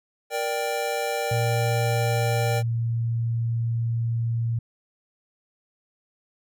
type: chord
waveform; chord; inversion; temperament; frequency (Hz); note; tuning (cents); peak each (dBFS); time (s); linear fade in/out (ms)
square; G minor; first; just; 470.4 / 588 / 784; Bb4 / D5 / G5; +16 / +2 / 0; -30; 0.3-2.63; 50
type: tone with pitch glide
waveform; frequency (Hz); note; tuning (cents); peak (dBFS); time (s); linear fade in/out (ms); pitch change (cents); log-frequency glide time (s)
sine; 116.54 to 115.87; A#2 to A#2; 0 to -10; -22; 1.31-4.59; 5; -10; 1.75-2.71
effects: none